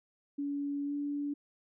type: tone with pitch glide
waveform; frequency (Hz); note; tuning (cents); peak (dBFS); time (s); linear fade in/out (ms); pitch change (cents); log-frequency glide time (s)
sine; 284.6 to 288.1; C#4 to D4; +46 to -33; -32; 0.38-1.34; 10; +21; 0.85-0.93
effects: none